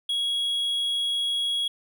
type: tone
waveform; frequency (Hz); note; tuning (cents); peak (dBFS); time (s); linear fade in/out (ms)
triangle; 3322; G#7; 0; -22; 0.09-1.68; 5
effects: none